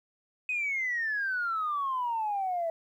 sine exponential sweep, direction down, 2535 to 651 Hz, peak -27 dBFS, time 0.49-2.7 s, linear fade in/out 2 ms, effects tanh soft clip ceiling -23 dBFS + 11-bit

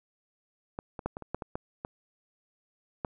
clicks, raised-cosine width 1 ms, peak -21 / -24 / -16 / -23 / -27 / -17 / -22 / -19 / -21 / -17 dBFS, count 10, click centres 0.789 / 0.992 / 1.06 / 1.169 / 1.223 / 1.346 / 1.422 / 1.555 / 1.849 / 3.048 s, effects none

